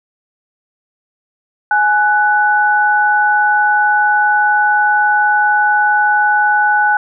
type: tone pair together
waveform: sine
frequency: 837 / 1487.9 Hz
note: G#5 / F#6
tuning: +13 / +9 cents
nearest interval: minor seventh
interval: 996 cents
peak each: -12 dBFS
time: 1.71-6.97 s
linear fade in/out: 2 ms
effects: none